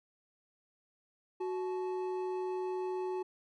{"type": "tone pair together", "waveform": "triangle", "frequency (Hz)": [370, 865.4], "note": ["F#4", "A5"], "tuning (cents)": [0, -29], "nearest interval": "octave + minor third", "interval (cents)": 1471, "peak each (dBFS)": [-32, -40], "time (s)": [1.4, 3.23], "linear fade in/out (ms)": 10, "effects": []}